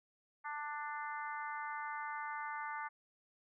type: harmonic tone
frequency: 295.6 Hz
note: D4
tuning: 11 cents sharp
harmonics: 3 / 4 / 5 / 6 / 7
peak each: -43 / -45 / -47 / -49 / -50 dBFS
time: 0.44-2.89 s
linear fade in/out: 20 ms
effects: none